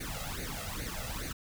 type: noise with flanger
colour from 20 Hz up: pink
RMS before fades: -38 dBFS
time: 0-1.33 s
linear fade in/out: 10 ms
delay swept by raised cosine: 0.46 to 1.56 ms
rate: 2.4 Hz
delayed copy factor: +0.8
effects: none